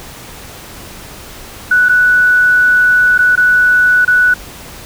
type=tone with dropouts; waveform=sine; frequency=1480 Hz; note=F#6; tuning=in tune; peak=-6 dBFS; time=1.71-4.34 s; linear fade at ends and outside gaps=5 ms; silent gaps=1.887-1.893 / 3.179-3.189 / 3.356-3.375 / 4.05-4.077 s; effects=pink hiss -32 dBFS RMS until 4.85 s